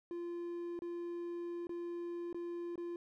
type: tone with dropouts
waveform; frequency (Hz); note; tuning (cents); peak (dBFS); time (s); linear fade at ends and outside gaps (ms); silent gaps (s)
triangle; 345.4; F4; -19; -37; 0.11-2.96; 1; 0.791-0.82 / 1.67-1.693 / 2.328-2.345 / 2.757-2.778
effects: none